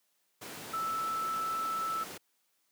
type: tone in noise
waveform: sine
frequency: 1318.5 Hz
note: E6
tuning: in tune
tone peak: -31 dBFS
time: 0.73-2.04 s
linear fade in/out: 10 ms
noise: pink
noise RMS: -43 dBFS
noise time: 0.41-2.18 s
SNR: +9 dB
effects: white hiss -75 dBFS RMS until 2.71 s + high-pass 200 Hz 12 dB/octave